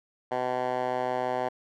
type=tone with band-pass filter; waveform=10% pulse; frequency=126.1 Hz; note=B2; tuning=36 cents sharp; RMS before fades=-29 dBFS; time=0.31-1.49 s; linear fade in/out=10 ms; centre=810 Hz; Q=1.7; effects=none